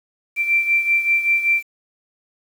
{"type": "beating tone pair", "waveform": "sine", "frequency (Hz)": [2349, 2354.2], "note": ["D7", "D7"], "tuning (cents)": [0, 4], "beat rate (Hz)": 5.2, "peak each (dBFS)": [-16, -22], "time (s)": [0.36, 1.63], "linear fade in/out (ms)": 50, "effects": ["7-bit"]}